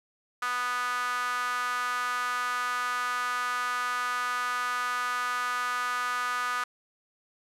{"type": "tone with high-pass filter", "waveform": "sawtooth", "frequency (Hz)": 246.9, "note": "B3", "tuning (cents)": 0, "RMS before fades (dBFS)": -30, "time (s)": [0.42, 6.64], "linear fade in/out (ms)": 5, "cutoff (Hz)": 1300, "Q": 5.9, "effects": ["low-pass 12000 Hz 12 dB/octave"]}